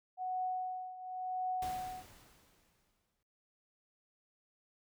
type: tone with tremolo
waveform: sine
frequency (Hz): 740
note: F#5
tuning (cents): 0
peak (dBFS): -32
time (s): 0.17-2.04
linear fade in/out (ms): 50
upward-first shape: triangle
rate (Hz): 0.94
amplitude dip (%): 80
type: noise with exponential decay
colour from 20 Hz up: pink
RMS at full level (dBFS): -46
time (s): 1.62-3.23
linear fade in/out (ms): 2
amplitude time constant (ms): 350
effects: noise-tail reverb RT60 0.4 s tail -19 dB re dry